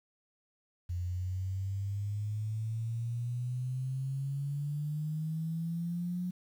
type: exponential sweep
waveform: sine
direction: up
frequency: 87.31 to 181.4 Hz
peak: -32 dBFS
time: 0.89-6.31 s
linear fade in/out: 10 ms
effects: 10-bit